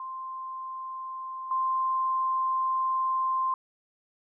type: tone with level steps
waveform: sine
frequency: 1046.5 Hz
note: C6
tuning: in tune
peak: -34 / -24 dBFS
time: 0-3.54 s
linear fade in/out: 2 ms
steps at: 1.51 s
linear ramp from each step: 2 ms
effects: none